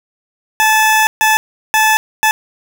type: tone bursts at uneven times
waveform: 20% pulse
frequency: 870 Hz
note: A5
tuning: 20 cents flat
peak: -4 dBFS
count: 4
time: 0.6-1.07 / 1.21-1.37 / 1.74-1.97 / 2.23-2.31 s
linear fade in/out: 0 ms
effects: none